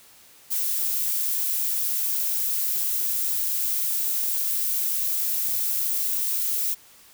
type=noise; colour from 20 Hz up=violet; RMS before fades=-25 dBFS; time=0.5-6.75 s; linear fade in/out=20 ms; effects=white hiss -52 dBFS RMS until 7.13 s